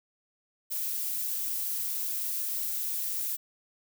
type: noise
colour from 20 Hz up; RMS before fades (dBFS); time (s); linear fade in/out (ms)
violet; -32; 0.7-3.37; 20
effects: none